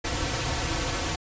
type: noise with comb filter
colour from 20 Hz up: pink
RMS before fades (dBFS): -28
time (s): 0.04-1.16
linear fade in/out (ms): 10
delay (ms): 4.9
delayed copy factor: -0.9
effects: resampled to 16000 Hz